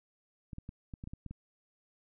clicks, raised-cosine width 5 ms, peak -30 dBFS, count 9, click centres 0.532 / 0.584 / 0.691 / 0.938 / 1.039 / 1.074 / 1.135 / 1.263 / 1.31 s, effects none

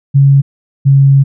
sine tone pair in turn, 138.59 / 137.63 Hz, C#3 / C#3, 0 / -12 cents, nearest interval unison, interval 12 cents, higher first, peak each -3 dBFS, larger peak neither, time 0.14-0.42 / 0.85-1.24 s, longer second, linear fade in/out 20 ms, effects none

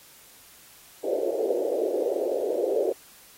pink band-pass noise, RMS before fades -26 dBFS, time 1.03-2.93 s, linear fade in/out 10 ms, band 360 to 600 Hz, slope 48 dB/octave, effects white hiss -52 dBFS RMS until 3.37 s + AAC 48 kbps

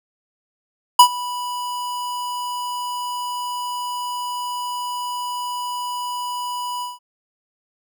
square tone with ADSR envelope, 983 Hz, B5, 8 cents flat, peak -4 dBFS, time 0.99-6.99 s, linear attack 6 ms, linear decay 81 ms, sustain -21 dB, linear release 170 ms, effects none

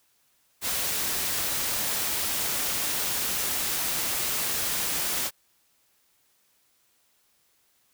white noise, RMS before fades -28 dBFS, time 0.61-5.31 s, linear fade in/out 50 ms, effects white hiss -67 dBFS RMS until 7.93 s

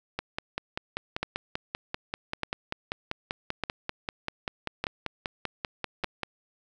two click trains, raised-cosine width 0.3 ms, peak -12 / -14 dBFS, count 5 / 32, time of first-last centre 1.23-6.043 / 0.19-6.233 s, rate 0.831 / 5.13 Hz, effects none

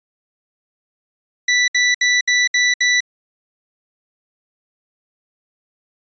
sawtooth tone bursts, 1971 Hz, B6, 4 cents flat, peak -9 dBFS, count 6, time 1.48-3.005 s, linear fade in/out 5 ms, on 200 ms, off 65 ms, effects resampled to 16000 Hz

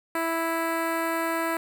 10% pulse tone with notch filter, 329.6 Hz, E4, in tune, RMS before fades -27 dBFS, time 0.15-1.57 s, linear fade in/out 2 ms, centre 5400 Hz, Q 0.77, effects 9-bit

